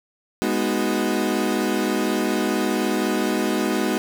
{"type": "chord", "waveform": "35% pulse", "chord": "G# minor seventh", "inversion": "none", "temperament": "equal", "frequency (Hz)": [207.7, 246.9, 311.1, 370], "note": ["G#3", "B3", "D#4", "F#4"], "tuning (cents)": [0, 0, 0, 0], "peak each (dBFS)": -24, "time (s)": [0.42, 3.98], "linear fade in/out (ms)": 0, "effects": []}